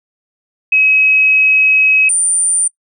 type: tone pair in turn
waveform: sine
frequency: 2550 / 9087 Hz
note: D#7 / C#9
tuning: +42 / +42 cents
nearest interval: octave + minor seventh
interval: 2200 cents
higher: second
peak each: -7 / -10 dBFS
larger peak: first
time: 0.72-2.09 / 2.09-2.68 s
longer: first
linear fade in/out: 5 ms
effects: noise-tail reverb RT60 0.1 s tail -25 dB re dry